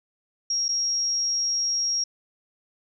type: tone with dropouts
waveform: sine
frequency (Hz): 5600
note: F8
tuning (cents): +4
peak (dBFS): -22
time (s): 0.5-2.04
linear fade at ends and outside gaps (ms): 5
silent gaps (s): 0.683-0.689
effects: none